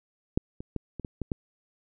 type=clicks; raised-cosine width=3 ms; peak=-10 / -25 / -17 / -23 / -22 / -18 / -15 dBFS; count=7; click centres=0.375 / 0.605 / 0.763 / 0.997 / 1.048 / 1.217 / 1.318 s; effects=none